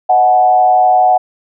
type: tone with frequency modulation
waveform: sine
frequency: 740 Hz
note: F#5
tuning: in tune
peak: -6 dBFS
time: 0.09-1.18 s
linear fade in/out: 10 ms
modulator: 112 Hz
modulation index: 0.63
effects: none